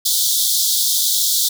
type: high-pass noise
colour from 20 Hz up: pink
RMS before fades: -17 dBFS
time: 0.05-1.49 s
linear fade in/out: 10 ms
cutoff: 3400 Hz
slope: 96 dB/octave
effects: none